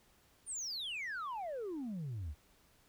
sine exponential sweep, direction down, 9397 to 66.7 Hz, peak -36 dBFS, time 0.46-2.35 s, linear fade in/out 50 ms, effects tanh soft clip ceiling -37 dBFS + pink hiss -68 dBFS RMS until 2.88 s

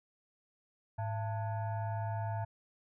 sine tone with frequency modulation, 105.5 Hz, G#2, 28 cents sharp, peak -33 dBFS, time 0.98-2.45 s, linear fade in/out 10 ms, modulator 785 Hz, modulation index 0.8, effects none

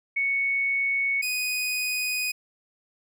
sine / sawtooth tone pair in turn, 2218 / 2490 Hz, C#7 / D#7, 0 / +1 cents, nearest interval major second, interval 201 cents, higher second, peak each -22 dBFS, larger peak neither, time 0.16-1.22 / 1.22-2.32 s, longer second, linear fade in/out 10 ms, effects none

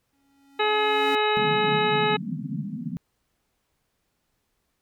square tone with exponential growth, 277.2 Hz, C#4, in tune, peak -29 dBFS, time 0.13-1.15 s, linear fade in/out 0 ms, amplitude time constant 220 ms
harmonic tone, 424.5 Hz, G#4, 38 cents sharp, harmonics 1 / 2 / 3 / 4 / 5 / 6 / 7 / 9, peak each -24 / -25 / -29 / -31 / -32 / -31 / -34 / -31 dBFS, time 0.59-2.17 s, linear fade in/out 10 ms
pink band-pass noise, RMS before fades -31 dBFS, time 1.37-2.97 s, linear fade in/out 0 ms, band 140 to 260 Hz, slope 96 dB/octave
effects pink hiss -74 dBFS RMS until 4.81 s

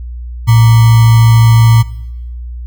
sine tone with sample-and-hold, 114.2 Hz, A#2, 35 cents flat, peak -3 dBFS, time 0.47-1.83 s, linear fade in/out 20 ms, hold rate 1050 Hz, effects noise-tail reverb RT60 1.0 s tail -20 dB re dry + added 60 Hz sine -21 dBFS peak until 2.66 s

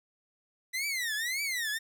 sawtooth tone with vibrato, 1975.5 Hz, B6, in tune, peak -27 dBFS, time 0.73-1.79 s, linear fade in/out 20 ms, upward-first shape triangle, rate 1.8 Hz, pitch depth 290 cents each way, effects none

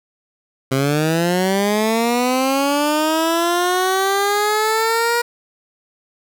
15% pulse linear sweep, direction up, 130.81 to 477.8 Hz, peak -9 dBFS, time 0.71-5.22 s, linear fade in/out 10 ms, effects none

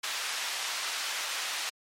white band-pass noise, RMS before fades -34 dBFS, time 0.03-1.7 s, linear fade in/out 10 ms, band 860 to 4900 Hz, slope 12 dB/octave, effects MP3 64 kbps

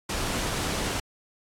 pink noise, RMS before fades -29 dBFS, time 0.09-1 s, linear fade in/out 5 ms, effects low-pass 10000 Hz 12 dB/octave + AAC 64 kbps

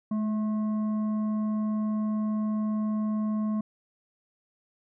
sine tone with frequency modulation, 213.5 Hz, G#3, 48 cents sharp, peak -25 dBFS, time 0.11-3.61 s, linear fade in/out 5 ms, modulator 865 Hz, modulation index 0.26, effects none

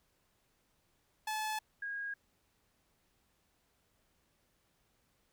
sawtooth / sine tone pair in turn, 863 / 1636.2 Hz, A5 / G#6, -34 / -26 cents, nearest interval major seventh, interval 1108 cents, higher second, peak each -31 / -37 dBFS, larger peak first, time 1.27-1.59 / 1.82-2.14 s, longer neither, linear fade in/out 5 ms, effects pink hiss -75 dBFS RMS until 5.32 s

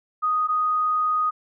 sine tone pair in turn, 1244.5 / 1244.5 Hz, D#6 / D#6, 0 / 0 cents, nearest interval unison, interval 0 cents, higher neither, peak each -19 dBFS, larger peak neither, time 0.22-0.48 / 0.48-1.31 s, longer second, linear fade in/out 20 ms, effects none

